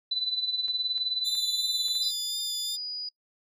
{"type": "tone with tremolo", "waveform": "sine", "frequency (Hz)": 3995, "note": "B7", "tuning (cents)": 19, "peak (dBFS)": -24, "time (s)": [0.11, 2.11], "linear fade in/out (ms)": 5, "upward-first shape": "sine", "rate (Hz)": 19, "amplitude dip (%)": 65}
{"type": "clicks", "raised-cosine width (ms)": 0.2, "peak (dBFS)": -31, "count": 5, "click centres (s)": [0.682, 0.98, 1.353, 1.883, 1.954]}
{"type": "tone with vibrato", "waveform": "sawtooth", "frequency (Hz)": 3558, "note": "A7", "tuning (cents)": 19, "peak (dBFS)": -29, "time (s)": [1.24, 2.77], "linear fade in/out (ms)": 20, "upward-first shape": "sine", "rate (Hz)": 2.8, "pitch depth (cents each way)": 18}
{"type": "tone", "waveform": "sine", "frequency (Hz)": 4920, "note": "D#8", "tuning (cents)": -20, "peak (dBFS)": -32, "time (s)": [2.02, 3.09], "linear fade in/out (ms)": 5}
{"effects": ["noise-tail reverb RT60 0.1 s tail -22 dB re dry"]}